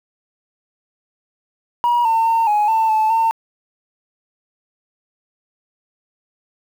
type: tone with pitch steps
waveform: sine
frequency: 958 / 903 / 910 / 837 / 892 / 871 / 904 Hz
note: A#5 / A5 / A#5 / G#5 / A5 / A5 / A5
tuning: +47 / +45 / -42 / +13 / +23 / -18 / +47 cents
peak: -11 dBFS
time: 1.84-3.31 s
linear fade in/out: 0 ms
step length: 210 ms
effects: tanh soft clip ceiling -11 dBFS + 7-bit